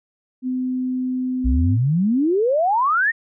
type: tone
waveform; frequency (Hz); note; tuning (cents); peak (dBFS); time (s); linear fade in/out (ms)
sine; 255; C4; -44; -20; 0.42-1.78; 50
type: exponential sweep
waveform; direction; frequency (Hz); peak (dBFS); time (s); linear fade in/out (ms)
sine; up; 56.8 to 1903; -15; 1.44-3.12; 20
effects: none